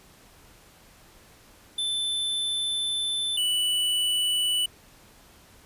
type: tone pair in turn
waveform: square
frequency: 3527 / 2966 Hz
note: A7 / F#7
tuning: +3 / +4 cents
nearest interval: minor third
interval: 299 cents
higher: first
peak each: -26 / -23 dBFS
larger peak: second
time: 1.78-3.37 / 3.37-4.66 s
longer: first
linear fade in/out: 5 ms
effects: pink hiss -54 dBFS RMS until 5.65 s + resampled to 32000 Hz